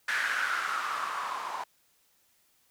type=noise with low-pass filter sweep; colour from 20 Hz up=violet; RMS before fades=-32 dBFS; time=0.08-1.64 s; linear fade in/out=5 ms; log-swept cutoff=1700 to 940 Hz; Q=5.4; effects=white hiss -68 dBFS RMS until 2.7 s